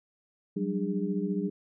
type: tone cluster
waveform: sine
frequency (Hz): 182.9 / 197.5 / 298.6 / 408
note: F#3 / G3 / D4 / G#4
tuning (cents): -20 / +13 / +29 / -31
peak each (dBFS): -32 / -31 / -35 / -35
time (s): 0.56-1.5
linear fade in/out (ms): 10
effects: none